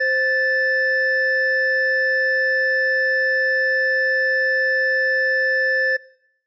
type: tone pair together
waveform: triangle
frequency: 523.3 / 1754.1 Hz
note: C5 / A6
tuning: 0 / -6 cents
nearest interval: octave + major sixth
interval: 2094 cents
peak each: -21 / -16 dBFS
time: 0-5.97 s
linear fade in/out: 10 ms
effects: noise-tail reverb RT60 0.7 s tail -20 dB re dry + resampled to 16000 Hz